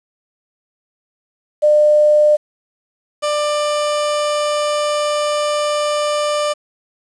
sine / 30% pulse tone pair in turn, 600 / 593.8 Hz, D5 / D5, +37 / +19 cents, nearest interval unison, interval 18 cents, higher first, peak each -8 / -13 dBFS, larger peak first, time 1.62-2.37 / 3.22-6.54 s, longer second, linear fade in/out 20 ms, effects resampled to 22050 Hz + 7-bit

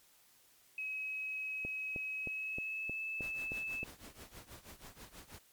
sine tone with pitch glide, 2553 to 2617 Hz, D#7 to E7, +44 to -13 cents, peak -37 dBFS, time 0.78-3.84 s, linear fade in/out 2 ms, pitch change +43 cents, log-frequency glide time 2.18-3.01 s
click train, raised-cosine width 2 ms, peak -30 dBFS, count 8, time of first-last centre 1.65-3.831 s, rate 3.21 Hz
pink noise with tremolo, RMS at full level -50 dBFS, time 3.21-5.39 s, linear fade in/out 10 ms, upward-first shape triangle, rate 6.2 Hz, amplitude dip 95%
effects white hiss -66 dBFS RMS until 5.52 s + MP3 96 kbps

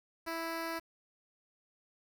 10% pulse tone with notch filter, 329.6 Hz, E4, in tune, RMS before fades -38 dBFS, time 0.26-0.8 s, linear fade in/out 20 ms, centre 7700 Hz, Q 1.9, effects 9-bit

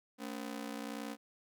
sawtooth ring-modulated tone, 252.1 Hz, B3, 36 cents sharp, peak -33 dBFS, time 0.18-1.17 s, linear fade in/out 50 ms, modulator 30.7 Hz, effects none

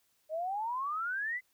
sine exponential sweep, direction up, 609 to 2059 Hz, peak -32 dBFS, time 0.29-1.41 s, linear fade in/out 50 ms, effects white hiss -73 dBFS RMS until 1.53 s

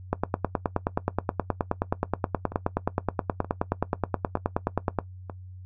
two click trains, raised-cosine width 1 ms, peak -21 / -9 dBFS, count 4 / 47, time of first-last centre 2.52-5.298 / 0.13-4.987 s, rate 1.08 / 9.47 Hz, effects noise-tail reverb RT60 0.1 s tail -17 dB re dry + added 92 Hz sine -40 dBFS peak until 5.65 s

